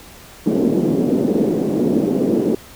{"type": "band-pass noise", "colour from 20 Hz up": "white", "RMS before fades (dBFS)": -17, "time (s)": [0.46, 2.55], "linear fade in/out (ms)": 5, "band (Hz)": [190, 380], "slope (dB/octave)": 24, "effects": ["pink hiss -41 dBFS RMS until 2.75 s"]}